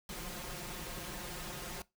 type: noise with comb filter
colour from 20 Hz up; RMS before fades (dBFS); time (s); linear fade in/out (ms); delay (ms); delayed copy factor
pink; -43; 0.09-1.82; 2; 5.6; +0.85
effects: noise-tail reverb RT60 0.2 s tail -20 dB re dry